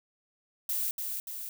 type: noise with echo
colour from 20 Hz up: violet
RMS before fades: -31 dBFS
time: 0.69-0.91 s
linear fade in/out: 2 ms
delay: 290 ms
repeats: 2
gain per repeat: -4 dB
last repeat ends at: 1.49 s
effects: none